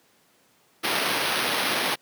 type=noise with sample-and-hold; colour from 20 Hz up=white; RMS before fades=-25 dBFS; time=0.83-1.96 s; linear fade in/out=20 ms; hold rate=7350 Hz; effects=pink hiss -61 dBFS RMS until 2.01 s + high-pass 200 Hz 12 dB/octave